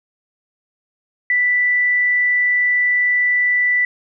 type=tone; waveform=sine; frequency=1975.5 Hz; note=B6; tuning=in tune; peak=-13 dBFS; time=1.3-3.85 s; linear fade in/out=2 ms; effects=none

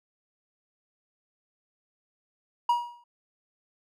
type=tone with exponential decay; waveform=triangle; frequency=957 Hz; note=A#5; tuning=45 cents sharp; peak=-16 dBFS; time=2.69-3.04 s; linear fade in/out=5 ms; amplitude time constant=74 ms; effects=none

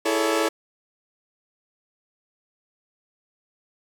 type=chord; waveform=sawtooth; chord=A major seventh; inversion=second; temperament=equal with one note detuned; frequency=329.6 / 415.3 / 440 / 565 Hz; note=E4 / G#4 / A4 / C#5; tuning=0 / 0 / 0 / +33 cents; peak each=-21 / -26 / -21 / -22 dBFS; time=0.05-0.49 s; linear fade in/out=10 ms; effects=low-pass 12000 Hz 12 dB/octave + 8-bit

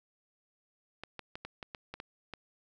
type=clicks; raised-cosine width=0.3 ms; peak=-25 dBFS; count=9; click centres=1.036 / 1.193 / 1.355 / 1.45 / 1.628 / 1.748 / 1.94 / 2.001 / 2.337 s; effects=none

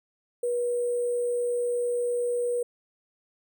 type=tone with sample-and-hold; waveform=sine; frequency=484.3 Hz; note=B4; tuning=34 cents flat; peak=-24 dBFS; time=0.43-2.63 s; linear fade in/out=5 ms; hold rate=8820 Hz; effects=none

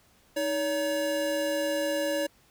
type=tone pair together; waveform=square; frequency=313.2 / 567 Hz; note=D#4 / C#5; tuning=+11 / +39 cents; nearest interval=minor seventh; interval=1028 cents; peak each=-33 / -28 dBFS; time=0.36-2.27 s; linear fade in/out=10 ms; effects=pink hiss -62 dBFS RMS until 2.5 s

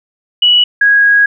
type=tone pair in turn; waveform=sine; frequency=2939 / 1649.5 Hz; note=F#7 / G#6; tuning=-12 / -12 cents; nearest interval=minor seventh; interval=1000 cents; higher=first; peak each=-5 dBFS; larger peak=neither; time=0.42-0.64 / 0.81-1.26 s; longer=second; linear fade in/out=5 ms; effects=none

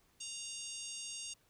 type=harmonic tone with a mistuned harmonic; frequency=932.3 Hz; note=A#5; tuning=in tune; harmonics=3 / 4 / 5 / 6 / 7 / 8 / 9 / 10; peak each=-49 / -53 / -51 / -53 / -47 / -56 / -49 / -54 dBFS; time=0.2-1.34 s; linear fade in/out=10 ms; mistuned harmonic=4; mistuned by=-47 cents; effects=pink hiss -71 dBFS RMS until 1.49 s

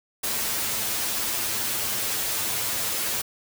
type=noise with comb filter; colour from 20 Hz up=white; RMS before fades=-27 dBFS; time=0.23-3.22 s; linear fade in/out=10 ms; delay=9 ms; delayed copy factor=+1; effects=none

